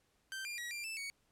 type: tone with pitch steps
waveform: sawtooth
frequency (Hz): 1558 / 2396 / 1914 / 2377 / 2642 / 2236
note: G6 / D7 / A#6 / D7 / E7 / C#7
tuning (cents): -11 / +34 / +45 / +20 / +3 / +14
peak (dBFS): -37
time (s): 0.32-1.1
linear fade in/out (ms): 0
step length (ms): 130
effects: pink hiss -75 dBFS RMS until 1.31 s + low-pass 12000 Hz 12 dB/octave